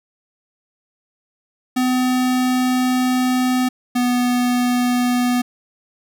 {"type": "tone pair in turn", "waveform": "square", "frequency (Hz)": [253.4, 246.3], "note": ["B3", "B3"], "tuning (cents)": [45, -5], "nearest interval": "unison", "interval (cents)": 50, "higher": "first", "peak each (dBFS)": -16, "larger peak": "neither", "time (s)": [[1.76, 3.69], [3.95, 5.42]], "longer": "first", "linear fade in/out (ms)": 10, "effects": []}